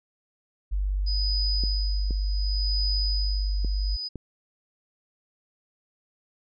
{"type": "tone", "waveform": "sine", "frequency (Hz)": 48.8, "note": "G1", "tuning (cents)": -7, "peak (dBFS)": -23, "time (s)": [0.71, 3.97], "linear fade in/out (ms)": 20}
{"type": "tone with tremolo", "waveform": "sine", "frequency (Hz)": 4978, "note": "D#8", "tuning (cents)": 0, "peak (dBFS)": -26, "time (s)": [1.06, 4.09], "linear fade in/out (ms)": 20, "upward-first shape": "sine", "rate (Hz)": 0.68, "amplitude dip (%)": 80}
{"type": "clicks", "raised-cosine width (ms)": 3, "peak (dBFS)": -22, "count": 4, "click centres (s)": [1.637, 2.108, 3.647, 4.157]}
{"effects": []}